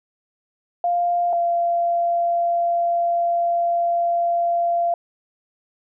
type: tone pair in turn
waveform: sine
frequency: 698.5 / 688.1 Hz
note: F5 / F5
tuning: 0 / -26 cents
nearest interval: unison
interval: 26 cents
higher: first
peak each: -17 dBFS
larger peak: neither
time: 0.84-1.33 / 1.33-4.94 s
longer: second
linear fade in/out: 2 ms
effects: none